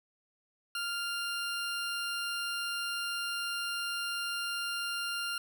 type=tone; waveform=20% pulse; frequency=1396.9 Hz; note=F6; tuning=in tune; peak=-28 dBFS; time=0.75-5.38 s; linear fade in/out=2 ms; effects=none